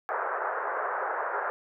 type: band-pass noise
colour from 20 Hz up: white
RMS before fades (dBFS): -31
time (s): 0.09-1.5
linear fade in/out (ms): 0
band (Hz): 420 to 1600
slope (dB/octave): 48
effects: none